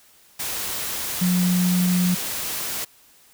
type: tone in noise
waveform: sine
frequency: 180 Hz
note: F#3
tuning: 47 cents flat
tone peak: -17 dBFS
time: 1.21-2.15 s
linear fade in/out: 10 ms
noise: white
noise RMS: -28 dBFS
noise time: 0.39-2.85 s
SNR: +8 dB
effects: white hiss -54 dBFS RMS until 3.33 s